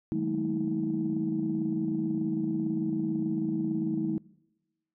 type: tone cluster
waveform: sine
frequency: 154.1 / 184.7 / 211.4 / 229.5 / 320.3 Hz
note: D#3 / F#3 / G#3 / A#3 / E4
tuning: -16 / -3 / +31 / -27 / -50 cents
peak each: -35 / -35 / -32 / -36 / -29 dBFS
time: 0.12-4.18 s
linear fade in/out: 0 ms
effects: noise-tail reverb RT60 1.0 s tail -23 dB re dry + tanh soft clip ceiling -18 dBFS